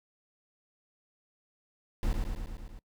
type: noise with echo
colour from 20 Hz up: brown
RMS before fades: -28 dBFS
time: 2.03-2.13 s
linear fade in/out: 0 ms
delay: 110 ms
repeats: 6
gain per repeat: -3 dB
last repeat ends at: 2.79 s
effects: noise-tail reverb RT60 0.1 s tail -24 dB re dry